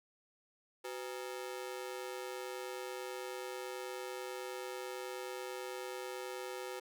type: ring-modulated tone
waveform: sawtooth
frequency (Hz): 439.2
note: A4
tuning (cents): -3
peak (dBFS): -34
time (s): 0.84-6.8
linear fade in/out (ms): 10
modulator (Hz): 64.6
effects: none